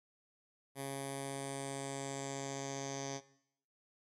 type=tone with low-pass filter sweep; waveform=10% pulse; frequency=137.3 Hz; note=C#3; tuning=16 cents flat; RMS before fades=-42 dBFS; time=0.75-3.21 s; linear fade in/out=50 ms; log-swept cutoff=11000 to 5900 Hz; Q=5.5; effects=noise-tail reverb RT60 0.7 s tail -17 dB re dry